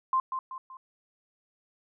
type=tone with echo; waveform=sine; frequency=1046.5 Hz; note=C6; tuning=in tune; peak=-22 dBFS; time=0.13-0.2 s; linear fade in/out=2 ms; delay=190 ms; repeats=3; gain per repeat=-7 dB; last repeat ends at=0.77 s; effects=none